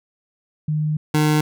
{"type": "tone pair in turn", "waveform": ["sine", "25% pulse"], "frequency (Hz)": [152.8, 152.18], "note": ["D#3", "D#3"], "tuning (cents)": [-31, -38], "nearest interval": "unison", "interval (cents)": 7, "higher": "first", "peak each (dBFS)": [-18, -11], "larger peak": "second", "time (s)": [[0.68, 0.97], [1.14, 1.41]], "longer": "first", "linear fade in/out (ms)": 5, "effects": []}